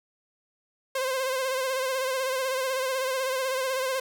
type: tone with vibrato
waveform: sawtooth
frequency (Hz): 523.3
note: C5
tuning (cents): 0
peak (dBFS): -22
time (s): 0.95-4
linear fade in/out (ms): 5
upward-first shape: sine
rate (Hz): 16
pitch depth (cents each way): 49
effects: none